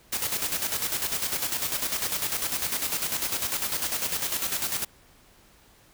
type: noise with tremolo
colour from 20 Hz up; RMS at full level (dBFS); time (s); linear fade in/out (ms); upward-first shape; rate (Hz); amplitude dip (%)
white; -27; 0.12-4.85; 10; square; 10; 55
effects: pink hiss -57 dBFS RMS until 5.93 s